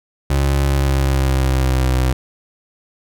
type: tone with pitch glide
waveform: 30% pulse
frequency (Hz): 69.3 to 63.92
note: C#2 to C2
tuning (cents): 0 to -40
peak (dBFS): -11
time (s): 0.3-2.13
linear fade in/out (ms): 5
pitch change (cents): -140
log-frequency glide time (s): 0.65-1.95
effects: none